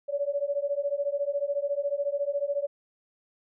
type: beating tone pair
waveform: sine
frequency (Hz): 562 / 576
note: C#5 / D5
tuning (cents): +24 / -34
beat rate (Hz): 14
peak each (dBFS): -29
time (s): 0.08-2.67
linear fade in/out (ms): 20
effects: none